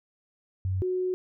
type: tone pair in turn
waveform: sine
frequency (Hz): 94 / 367.6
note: F#2 / F#4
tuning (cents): +28 / -11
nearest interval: 2 octaves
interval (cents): 2361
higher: second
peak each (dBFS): -25 / -25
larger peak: neither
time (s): 0.65-0.82 / 0.82-1.14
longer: second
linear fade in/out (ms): 0
effects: none